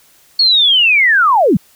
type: linear sweep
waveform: sine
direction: down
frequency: 4392 to 138.59 Hz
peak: -7 dBFS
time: 0.39-1.57 s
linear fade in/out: 5 ms
effects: white hiss -49 dBFS RMS until 1.75 s